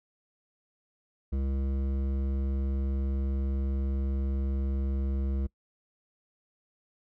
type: tone with hard clipping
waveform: triangle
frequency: 67.5 Hz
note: C#2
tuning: 45 cents flat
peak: -29 dBFS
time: 1.32-5.47 s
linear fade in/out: 10 ms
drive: 16 dB
effects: noise-tail reverb RT60 0.1 s tail -24 dB re dry